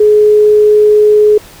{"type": "tone", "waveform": "sine", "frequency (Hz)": 422, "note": "G#4", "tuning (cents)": 28, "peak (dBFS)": -3, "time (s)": [0, 1.38], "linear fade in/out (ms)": 5, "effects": ["pink hiss -36 dBFS RMS until 1.6 s"]}